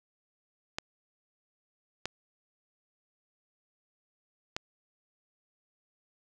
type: clicks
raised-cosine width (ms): 0.2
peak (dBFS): -15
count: 3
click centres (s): 0.785 / 2.056 / 4.565
effects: none